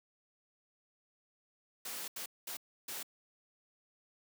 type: noise bursts at uneven times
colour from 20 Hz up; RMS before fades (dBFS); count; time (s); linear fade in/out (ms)
white; -42; 4; 1.85-2.08 / 2.16-2.26 / 2.47-2.57 / 2.88-3.03; 5
effects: high-pass 200 Hz 12 dB/octave